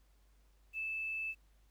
sine tone with quantisation, 2628 Hz, E7, 6 cents flat, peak -36 dBFS, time 0.73-1.35 s, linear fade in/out 50 ms, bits 11, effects added 50 Hz sine -64 dBFS peak until 1.7 s + pink hiss -75 dBFS RMS until 1.7 s

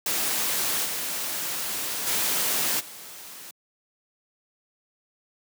white noise with level steps, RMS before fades -26 / -30 / -25 / -42 dBFS, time 0.06-3.51 s, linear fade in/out 2 ms, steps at 0.84 / 2.06 / 2.79 s, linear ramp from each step 20 ms, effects high-pass 150 Hz 12 dB/octave

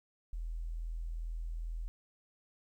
sine tone, 41.2 Hz, E1, in tune, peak -36 dBFS, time 0.33-1.88 s, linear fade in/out 0 ms, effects 12-bit

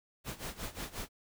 pink noise with tremolo, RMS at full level -39 dBFS, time 0.24-1.09 s, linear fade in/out 50 ms, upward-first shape sine, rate 5.6 Hz, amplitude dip 85%, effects none

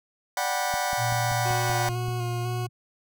sawtooth chord, G major seventh, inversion second, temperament just, 588 / 735 / 784 / 980 Hz, D5 / F#5 / G5 / B5, +2 / -12 / 0 / -14 cents, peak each -29 / -24 / -28 / -27 dBFS, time 0.37-1.89 s, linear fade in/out 2 ms
click train, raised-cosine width 5 ms, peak -26 dBFS, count 8, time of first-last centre 0.74-2.084 s, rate 5.21 Hz
sine tone with pitch glide, 117.7 to 118.52 Hz, A#2 to A#2, +17 to +29 cents, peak -27 dBFS, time 0.97-2.69 s, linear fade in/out 50 ms, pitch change +12 cents, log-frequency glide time 1.55-1.7 s
20% pulse tone with vibrato, 361.5 Hz, F#4, 40 cents flat, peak -27 dBFS, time 1.45-2.67 s, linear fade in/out 10 ms, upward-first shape square, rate 2 Hz, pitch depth 19 cents each way
effects none

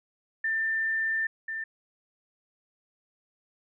sine tone pair in turn, 1788 / 1788 Hz, A6 / A6, +27 / +27 cents, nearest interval unison, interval 0 cents, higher neither, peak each -25 / -31 dBFS, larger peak first, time 0.44-1.27 / 1.48-1.64 s, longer first, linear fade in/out 5 ms, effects none

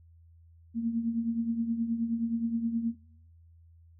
sine tone with tremolo, 230.5 Hz, A#3, 19 cents flat, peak -24 dBFS, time 0.74-2.95 s, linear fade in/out 50 ms, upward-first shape triangle, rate 9.5 Hz, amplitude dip 65%, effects noise-tail reverb RT60 0.8 s tail -23 dB re dry + added 83 Hz sine -54 dBFS peak until 3.99 s

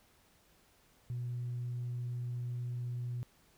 sine tone, 122 Hz, B2, 21 cents flat, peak -34 dBFS, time 1.1-3.23 s, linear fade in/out 0 ms, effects tanh soft clip ceiling -32 dBFS + pink hiss -67 dBFS RMS until 3.57 s

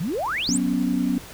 sine exponential sweep, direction up, 144.1 to 9340 Hz, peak -23 dBFS, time 0-0.58 s, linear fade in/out 10 ms
sine chord, F# suspended fourth, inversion none, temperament just, 185 / 246.7 / 277.5 Hz, F#3 / B3 / C#4, 0 / -2 / +2 cents, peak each -26 / -23 / -24 dBFS, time 0.49-1.18 s, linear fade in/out 0 ms
effects pink hiss -41 dBFS RMS until 1.33 s

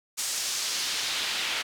pink noise with band-pass filter sweep, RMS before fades -30 dBFS, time 0.17-1.63 s, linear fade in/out 20 ms, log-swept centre 7100 to 2800 Hz, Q 1.2, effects none

